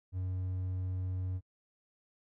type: tone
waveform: triangle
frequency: 92.5 Hz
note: F#2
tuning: in tune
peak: -31 dBFS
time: 0.12-1.41 s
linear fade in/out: 50 ms
effects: noise-tail reverb RT60 0.1 s tail -25 dB re dry